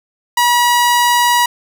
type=tone; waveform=sawtooth; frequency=965 Hz; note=B5; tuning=40 cents flat; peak=-6 dBFS; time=0.37-1.46 s; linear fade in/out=5 ms; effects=none